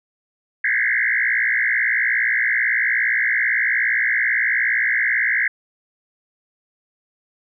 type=tone with frequency modulation; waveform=sine; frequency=1864.7 Hz; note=A#6; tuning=in tune; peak=-16 dBFS; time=0.64-5.48 s; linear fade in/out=5 ms; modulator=58.8 Hz; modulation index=4.7; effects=none